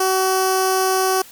10% pulse tone with notch filter, 377.6 Hz, F#4, 35 cents sharp, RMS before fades -18 dBFS, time 0-1.22 s, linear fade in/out 5 ms, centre 2100 Hz, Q 0.76, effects white hiss -43 dBFS RMS until 1.31 s

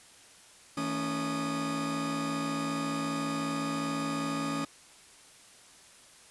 40% pulse tone cluster, 162.3 / 224.9 / 279.3 / 1227 Hz, E3 / A3 / C#4 / D#6, -27 / +38 / +13 / -25 cents, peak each -38 / -39 / -32 / -36 dBFS, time 0.77-4.65 s, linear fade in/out 5 ms, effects white hiss -55 dBFS RMS until 6.3 s + resampled to 24000 Hz

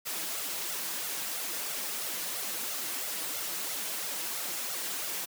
white noise with flanger, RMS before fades -35 dBFS, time 0.05-5.26 s, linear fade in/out 20 ms, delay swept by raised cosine 1.4 to 6.3 ms, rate 3 Hz, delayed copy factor +0.95, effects high-pass 200 Hz 12 dB/octave

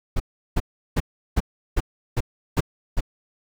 brown noise bursts, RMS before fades -19 dBFS, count 8, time 0.16-3.008 s, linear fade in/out 10 ms, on 41 ms, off 360 ms, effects none

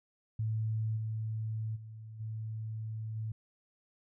sine tone with level steps, 110 Hz, A2, in tune, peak -30 / -33 / -44 / -36 / -34 dBFS, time 0.39-3.32 s, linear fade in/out 5 ms, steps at 0.96 / 1.75 / 2.19 / 3.15 s, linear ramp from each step 20 ms, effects none

